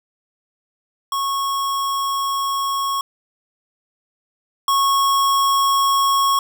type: tone pair in turn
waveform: square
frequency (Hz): 1100 / 1100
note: C#6 / C#6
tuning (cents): -14 / -14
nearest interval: unison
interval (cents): 0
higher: neither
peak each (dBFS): -20 / -15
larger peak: second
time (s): 1.12-3.01 / 4.68-6.39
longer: first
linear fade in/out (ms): 2
effects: none